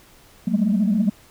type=tone cluster; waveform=sine; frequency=188.7 / 201.8 / 213.3 / 227.7 Hz; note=F#3 / G#3 / G#3 / A#3; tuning=+34 / -49 / +46 / -40 cents; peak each=-21 dBFS; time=0.47-1.1 s; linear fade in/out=10 ms; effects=tanh soft clip ceiling -11 dBFS + pink hiss -51 dBFS RMS until 1.3 s